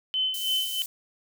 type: tone with tremolo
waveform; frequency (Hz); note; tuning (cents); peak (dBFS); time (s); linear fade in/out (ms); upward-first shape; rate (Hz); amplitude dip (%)
sine; 3051; G7; -48; -22; 0.14-0.82; 0; sine; 3.1; 70
type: high-pass noise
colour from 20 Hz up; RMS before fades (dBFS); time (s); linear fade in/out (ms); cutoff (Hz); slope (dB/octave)
white; -35; 0.34-0.86; 2; 6300; 12
effects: none